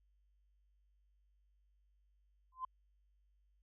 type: tone with exponential growth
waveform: sine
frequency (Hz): 1032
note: C6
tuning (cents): -24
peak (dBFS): -34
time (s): 2.52-2.65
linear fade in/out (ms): 5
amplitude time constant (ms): 27
effects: tanh soft clip ceiling -30 dBFS + added 50 Hz sine -70 dBFS peak until 3.62 s